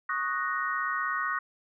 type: chord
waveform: sine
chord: D# minor seventh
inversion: third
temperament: equal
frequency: 1108.7 / 1244.5 / 1480 / 1864.7 Hz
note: C#6 / D#6 / F#6 / A#6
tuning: 0 / 0 / 0 / 0 cents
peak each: -33 dBFS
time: 0.09-1.39 s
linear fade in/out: 5 ms
effects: none

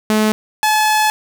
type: tone pair in turn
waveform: sawtooth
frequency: 215.2 / 858.1 Hz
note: A3 / A5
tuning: -38 / -44 cents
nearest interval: 2 octaves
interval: 2394 cents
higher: second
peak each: -8 dBFS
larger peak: neither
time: 0.1-0.32 / 0.63-1.1 s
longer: second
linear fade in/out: 0 ms
effects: none

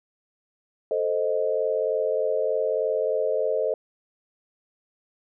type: chord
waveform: sine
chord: A diminished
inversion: none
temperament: equal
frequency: 440 / 523.3 / 622.3 Hz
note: A4 / C5 / Eb5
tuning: 0 / 0 / 0 cents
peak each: -26 dBFS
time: 0.91-3.74 s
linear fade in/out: 2 ms
effects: none

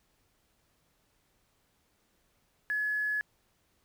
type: tone with quantisation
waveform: sine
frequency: 1700 Hz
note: G#6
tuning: 40 cents sharp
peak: -28 dBFS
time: 2.7-3.21 s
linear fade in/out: 0 ms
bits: 9
effects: pink hiss -72 dBFS RMS until 3.84 s

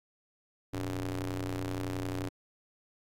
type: ring-modulated tone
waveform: sawtooth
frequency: 91 Hz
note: F#2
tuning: 28 cents flat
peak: -26 dBFS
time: 0.73-2.29 s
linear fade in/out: 10 ms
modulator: 198 Hz
effects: AAC 64 kbps

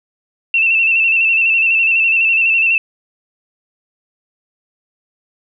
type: tone with vibrato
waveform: sine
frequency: 2678 Hz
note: E7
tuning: 27 cents sharp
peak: -10 dBFS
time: 0.54-2.78 s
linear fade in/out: 2 ms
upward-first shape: square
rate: 12 Hz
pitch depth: 34 cents each way
effects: none

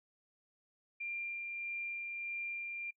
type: tone with tremolo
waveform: sine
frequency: 2385 Hz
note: D7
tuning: 26 cents sharp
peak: -37 dBFS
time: 1-2.91 s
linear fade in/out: 10 ms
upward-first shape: sine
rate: 1.6 Hz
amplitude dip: 25%
effects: noise-tail reverb RT60 0.1 s tail -24 dB re dry

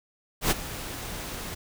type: noise with ADSR envelope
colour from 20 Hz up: pink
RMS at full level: -21 dBFS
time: 0.41-1.55 s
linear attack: 99 ms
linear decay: 24 ms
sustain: -15 dB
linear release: 11 ms
effects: none

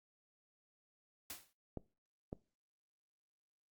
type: noise with exponential decay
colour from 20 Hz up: white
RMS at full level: -43 dBFS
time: 1.3-1.53 s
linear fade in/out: 1 ms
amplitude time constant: 49 ms
type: clicks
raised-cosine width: 2 ms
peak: -28 dBFS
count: 2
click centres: 1.773 / 2.329 s
effects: noise-tail reverb RT60 0.3 s tail -21 dB re dry + Opus 48 kbps

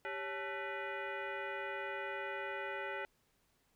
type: tone with frequency modulation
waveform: sine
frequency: 555 Hz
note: C#5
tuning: 2 cents sharp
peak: -38 dBFS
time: 0.05-3.05 s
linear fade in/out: 0 ms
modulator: 475 Hz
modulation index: 3.8
effects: pink hiss -75 dBFS RMS until 3.75 s

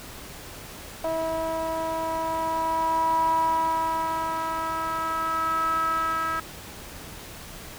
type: tone with band-pass filter sweep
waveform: sawtooth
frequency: 324.1 Hz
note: E4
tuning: 29 cents flat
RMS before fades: -26 dBFS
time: 1.04-6.4 s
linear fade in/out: 5 ms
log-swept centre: 750 to 1400 Hz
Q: 8.8
effects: pink hiss -41 dBFS RMS until 7.78 s

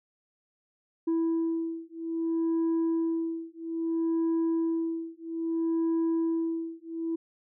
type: beating tone pair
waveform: sine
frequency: 329 / 329.61 Hz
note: E4 / E4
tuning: -3 / 0 cents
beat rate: 0.61 Hz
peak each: -27 dBFS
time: 1.07-7.16 s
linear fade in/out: 10 ms
effects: tanh soft clip ceiling -23 dBFS

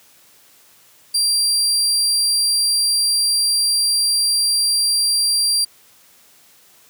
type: tone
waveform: 30% pulse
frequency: 4735 Hz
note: D8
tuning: 13 cents sharp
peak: -12 dBFS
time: 1.14-5.65 s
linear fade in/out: 10 ms
effects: white hiss -51 dBFS RMS until 6.89 s + high-pass 80 Hz 12 dB/octave

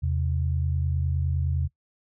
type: tone pair together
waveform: sine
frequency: 82.2 / 131.89 Hz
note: E2 / C3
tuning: -4 / +14 cents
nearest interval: minor sixth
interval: 818 cents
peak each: -24 / -28 dBFS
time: 0.02-1.68 s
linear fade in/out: 20 ms
effects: noise-tail reverb RT60 0.1 s tail -19 dB re dry

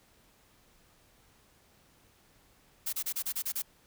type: noise bursts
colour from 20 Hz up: blue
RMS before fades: -33 dBFS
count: 8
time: 2.86-3.622 s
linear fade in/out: 10 ms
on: 69 ms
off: 30 ms
effects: pink hiss -64 dBFS RMS until 3.86 s

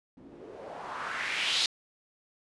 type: noise with low-pass filter sweep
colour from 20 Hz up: blue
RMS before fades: -34 dBFS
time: 0.17-1.66 s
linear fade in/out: 2 ms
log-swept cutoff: 230 to 4300 Hz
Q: 2.6
effects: resampled to 24000 Hz

